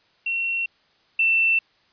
sine tone pair in turn, 2724 / 2680 Hz, F7 / E7, -44 / +28 cents, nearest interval unison, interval 28 cents, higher first, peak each -22 / -16 dBFS, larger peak second, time 0.26-0.66 / 1.19-1.59 s, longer neither, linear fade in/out 5 ms, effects white hiss -61 dBFS RMS until 1.92 s + resampled to 11025 Hz

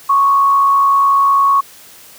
sine tone with frequency modulation, 1108.7 Hz, C#6, in tune, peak -8 dBFS, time 0.09-1.61 s, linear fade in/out 10 ms, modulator 69.3 Hz, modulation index 0.33, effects white hiss -40 dBFS RMS until 2.18 s + high-pass 60 Hz 12 dB/octave

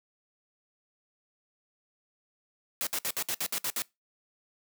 white noise bursts, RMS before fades -31 dBFS, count 9, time 2.81-3.82 s, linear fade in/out 0 ms, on 58 ms, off 61 ms, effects noise-tail reverb RT60 0.2 s tail -22 dB re dry + high-pass 150 Hz 12 dB/octave

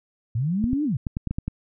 sine linear two-way sweep, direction up then down, 104.3 to 310.2 to 104.3 Hz, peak -21 dBFS, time 0.35-0.97 s, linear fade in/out 5 ms, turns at 0.84 s
clicks, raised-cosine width 5 ms, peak -14 dBFS, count 8, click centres 0.641 / 0.732 / 1.068 / 1.169 / 1.273 / 1.31 / 1.385 / 1.48 s
effects none

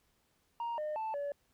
sine tone with pitch steps, 936 / 608 / 880 / 572 Hz, A#5 / D#5 / A5 / D5, +7 / -40 / 0 / -46 cents, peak -32 dBFS, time 0.6-1.32 s, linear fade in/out 2 ms, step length 180 ms, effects tanh soft clip ceiling -33 dBFS + pink hiss -74 dBFS RMS until 1.53 s

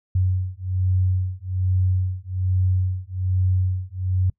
sine beating tone pair, 92 / 93.2 Hz, F#2 / F#2, -9 / +13 cents, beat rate 1.2 Hz, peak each -22 dBFS, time 0.15-4.3 s, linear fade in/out 5 ms, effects noise-tail reverb RT60 0.1 s tail -24 dB re dry

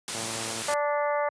white noise, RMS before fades -31 dBFS, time 0.08-0.74 s, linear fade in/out 0 ms
click train, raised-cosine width 1 ms, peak -24 dBFS, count 54, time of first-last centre 0.15-0.619 s, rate 113 Hz
harmonic tone, 292.3 Hz, D4, 8 cents flat, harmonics 2 / 3 / 4 / 5 / 6 / 7, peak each -26 / -30 / -32 / -39 / -38 / -38 dBFS, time 0.68-1.29 s, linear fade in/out 5 ms
effects high-pass 100 Hz 12 dB/octave + resampled to 22050 Hz

